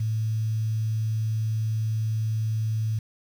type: tone with quantisation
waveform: sine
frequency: 110 Hz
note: A2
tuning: in tune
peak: -23 dBFS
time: 0-2.99 s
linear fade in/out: 5 ms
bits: 8
effects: none